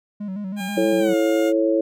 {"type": "tone with vibrato", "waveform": "triangle", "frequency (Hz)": 197.6, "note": "G3", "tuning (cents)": 14, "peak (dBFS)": -24, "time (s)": [0.2, 1.14], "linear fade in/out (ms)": 10, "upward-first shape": "square", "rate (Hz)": 6.2, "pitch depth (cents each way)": 80}
{"type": "tone with pitch glide", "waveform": "15% pulse", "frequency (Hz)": [806, 709.8], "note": ["G5", "F5"], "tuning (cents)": [48, 28], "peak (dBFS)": -23, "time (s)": [0.56, 1.53], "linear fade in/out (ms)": 50, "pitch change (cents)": -220, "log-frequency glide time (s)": [0.99, 1.15]}
{"type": "harmonic tone", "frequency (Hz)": 110, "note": "A2", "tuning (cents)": 0, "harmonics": [3, 4, 5], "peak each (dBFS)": [-19, -24, -20], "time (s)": [0.77, 1.81], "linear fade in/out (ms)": 5}
{"effects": []}